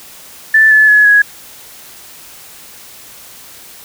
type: tone with pitch steps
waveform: sine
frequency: 1760 / 1728.8 / 1698.1 / 1667.9 Hz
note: A6 / A6 / G#6 / G#6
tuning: 0 / -31 / +38 / +7 cents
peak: -4 dBFS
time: 0.54-1.22 s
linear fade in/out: 5 ms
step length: 170 ms
effects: white hiss -36 dBFS RMS until 3.84 s